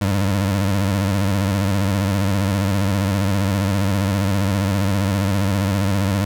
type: tone with vibrato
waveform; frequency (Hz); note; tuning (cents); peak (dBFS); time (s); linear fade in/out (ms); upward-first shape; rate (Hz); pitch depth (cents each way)
25% pulse; 98; G2; 0; -13; 0.01-6.25; 5; sine; 15; 92
effects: none